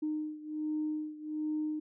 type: beating tone pair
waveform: sine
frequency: 306 / 307.3 Hz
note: D#4 / D#4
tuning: -29 / -21 cents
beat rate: 1.3 Hz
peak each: -34 / -37 dBFS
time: 0.02-1.8 s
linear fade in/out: 10 ms
effects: tanh soft clip ceiling -25 dBFS